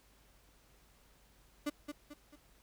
35% pulse tone with echo, 293.7 Hz, D4, in tune, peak -31 dBFS, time 1.66-1.7 s, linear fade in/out 10 ms, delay 220 ms, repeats 3, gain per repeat -7 dB, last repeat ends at 2.36 s, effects added 50 Hz sine -67 dBFS peak until 2.62 s + pink hiss -67 dBFS RMS until 2.62 s

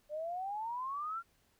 sine exponential sweep, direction up, 587.3 to 1400 Hz, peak -36 dBFS, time 0.09-1.23 s, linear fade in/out 50 ms, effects pink hiss -72 dBFS RMS until 1.59 s

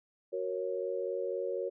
sine chord, F# major, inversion none, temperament equal with one note detuned, 370 / 466.2 / 550.2 Hz, F#4 / A#4 / C#5, 0 / 0 / -13 cents, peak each -37 / -36 / -36 dBFS, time 0.32-1.7 s, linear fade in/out 20 ms, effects none

